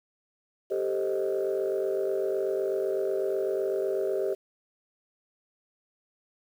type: chord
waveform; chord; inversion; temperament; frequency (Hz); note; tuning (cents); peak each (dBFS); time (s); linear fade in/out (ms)
sine; A half-diminished seventh; third; equal; 392 / 440 / 523.3 / 622.3; G4 / A4 / C5 / Eb5; 0 / 0 / 0 / 0; -27 / -33 / -32 / -32; 0.7-4.35; 20
effects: tanh soft clip ceiling -19 dBFS + 9-bit